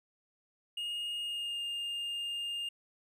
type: tone with pitch glide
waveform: triangle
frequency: 2853 to 2817 Hz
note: F7 to F7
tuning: +36 to +14 cents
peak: -33 dBFS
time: 0.77-2.69 s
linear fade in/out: 5 ms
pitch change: -22 cents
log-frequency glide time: 1.21-1.63 s
effects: none